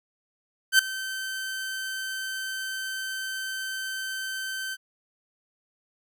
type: tone with ADSR envelope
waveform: sawtooth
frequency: 1544 Hz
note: G6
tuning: 27 cents flat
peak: -9 dBFS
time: 0.72-4.77 s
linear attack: 70 ms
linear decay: 4 ms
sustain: -18 dB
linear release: 42 ms
effects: none